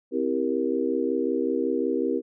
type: chord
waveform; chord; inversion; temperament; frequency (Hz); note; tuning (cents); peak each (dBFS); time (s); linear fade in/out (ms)
sine; C dominant seventh; none; just; 261.6 / 327 / 392.4 / 470.9; C4 / E4 / G4 / Bb4; 0 / -14 / +2 / +18; -28; 0.11-2.22; 50
effects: none